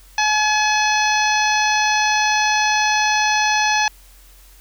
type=harmonic tone with a mistuned harmonic; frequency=850 Hz; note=G#5; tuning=40 cents sharp; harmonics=1 / 2 / 3 / 4 / 5 / 6 / 7; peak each=-18 / -21 / -22 / -28 / -27 / -30 / -25 dBFS; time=0.18-3.88 s; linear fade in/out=2 ms; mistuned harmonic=6; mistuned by=+15 cents; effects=added 45 Hz sine -45 dBFS peak until 4.6 s + white hiss -50 dBFS RMS until 4.6 s